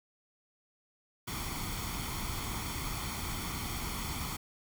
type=noise with comb filter; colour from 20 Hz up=pink; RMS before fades=-37 dBFS; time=1.27-4.37 s; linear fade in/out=10 ms; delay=0.9 ms; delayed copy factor=+0.65; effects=none